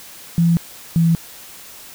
sine tone pair in turn, 168.9 / 166.19 Hz, E3 / E3, +42 / +14 cents, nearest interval unison, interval 28 cents, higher first, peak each -11 dBFS, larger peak neither, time 0.38-0.57 / 0.96-1.15 s, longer neither, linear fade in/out 0 ms, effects white hiss -39 dBFS RMS until 1.94 s

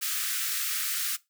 white high-pass noise, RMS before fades -30 dBFS, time 0.01-1.17 s, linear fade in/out 20 ms, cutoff 1200 Hz, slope 96 dB/octave, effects noise-tail reverb RT60 0.2 s tail -19 dB re dry

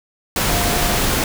sine tone in noise, 705 Hz, F5, 16 cents sharp, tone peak -25 dBFS, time 0.49-0.99 s, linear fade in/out 2 ms, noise pink, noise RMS -18 dBFS, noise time 0.36-1.24 s, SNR -10 dB, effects none

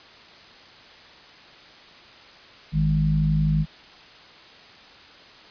harmonic tone, 51.91 Hz, G#1, in tune, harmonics 1 / 3 / 4, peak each -25 / -19 / -29 dBFS, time 2.72-3.66 s, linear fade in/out 50 ms, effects white hiss -47 dBFS RMS until 5.5 s + resampled to 11025 Hz

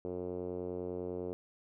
5% pulse tone with low-pass filter, 90 Hz, F#2, 47 cents flat, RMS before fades -39 dBFS, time 0.05-1.33 s, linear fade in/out 0 ms, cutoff 430 Hz, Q 3, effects none

